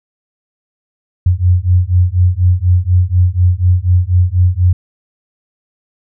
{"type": "beating tone pair", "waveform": "sine", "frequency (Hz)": [88.1, 92.2], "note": ["F2", "F#2"], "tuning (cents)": [16, -6], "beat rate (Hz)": 4.1, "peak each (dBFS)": -11, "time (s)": [1.26, 4.73], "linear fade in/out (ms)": 5, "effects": []}